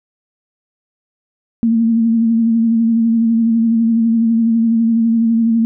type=tone with vibrato; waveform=sine; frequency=228.1 Hz; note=A#3; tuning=37 cents flat; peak=-10 dBFS; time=1.63-5.65 s; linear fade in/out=0 ms; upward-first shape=sine; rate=12 Hz; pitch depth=33 cents each way; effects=none